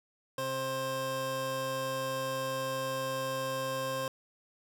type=tone pair together; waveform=25% pulse; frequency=132.25 / 529 Hz; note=C3 / C5; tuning=+19 / +19 cents; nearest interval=2 octaves; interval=2400 cents; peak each=-37 / -29 dBFS; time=0.38-4.08 s; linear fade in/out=2 ms; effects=none